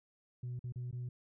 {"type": "tone with dropouts", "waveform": "sine", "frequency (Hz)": 123.47, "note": "B2", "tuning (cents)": 0, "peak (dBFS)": -36, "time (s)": [0.43, 1.09], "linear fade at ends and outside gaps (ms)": 5, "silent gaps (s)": [[0.593, 0.64], [0.723, 0.758], [0.912, 0.927]], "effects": ["tanh soft clip ceiling -36 dBFS"]}